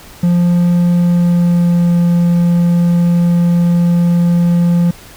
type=tone with pitch glide; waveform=triangle; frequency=174.61 to 172.8 Hz; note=F3 to F3; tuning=0 to -18 cents; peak=-6 dBFS; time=0.23-4.91 s; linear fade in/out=5 ms; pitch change=-18 cents; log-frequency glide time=0.93-1.98 s; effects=pink hiss -37 dBFS RMS until 5.16 s